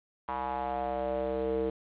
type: tone with band-pass filter sweep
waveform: square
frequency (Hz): 65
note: C2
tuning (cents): -11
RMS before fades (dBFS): -32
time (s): 0.28-1.7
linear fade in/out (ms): 5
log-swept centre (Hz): 970 to 420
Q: 4.8
effects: resampled to 8000 Hz + 9-bit